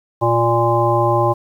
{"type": "harmonic tone with a mistuned harmonic", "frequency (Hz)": 117.4, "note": "A#2", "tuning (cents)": 13, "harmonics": [1, 3, 5, 7, 9], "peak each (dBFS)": [-19, -19, -19, -19, -19], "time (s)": [0.21, 1.34], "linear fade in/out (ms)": 20, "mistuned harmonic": 9, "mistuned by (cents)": -33, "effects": ["8-bit"]}